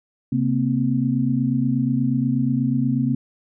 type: tone cluster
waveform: sine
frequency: 133.8 / 231.2 / 259.5 Hz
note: C3 / A#3 / C4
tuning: +39 / -14 / -14 cents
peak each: -22 dBFS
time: 0.32-3.15 s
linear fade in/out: 5 ms
effects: none